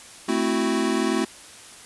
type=chord; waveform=square; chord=F# half-diminished seventh; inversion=first; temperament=equal; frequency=220 / 261.6 / 329.6 / 370 Hz; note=A3 / C4 / E4 / F#4; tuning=0 / 0 / 0 / 0 cents; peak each=-27 dBFS; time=0.28-1.25 s; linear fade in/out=10 ms; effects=white hiss -44 dBFS RMS until 1.85 s + resampled to 24000 Hz